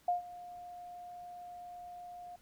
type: tone with ADSR envelope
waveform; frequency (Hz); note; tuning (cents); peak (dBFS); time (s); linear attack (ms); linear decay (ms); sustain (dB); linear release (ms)
sine; 709; F5; +26; -26; 0.08-2.36; 4; 130; -19; 5
effects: pink hiss -66 dBFS RMS until 2.41 s